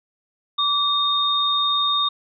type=tone pair together; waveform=sine; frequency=1160 / 3683 Hz; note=D6 / A#7; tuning=-22 / -22 cents; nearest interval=octave + minor sixth; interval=2000 cents; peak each=-22 / -19 dBFS; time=0.58-2.09 s; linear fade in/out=10 ms; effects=none